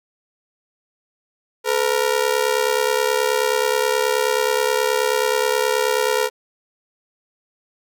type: ring-modulated tone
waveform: sawtooth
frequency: 467.9 Hz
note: A#4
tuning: 6 cents sharp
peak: -10 dBFS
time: 1.64-6.3 s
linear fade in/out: 50 ms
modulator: 34.7 Hz
effects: none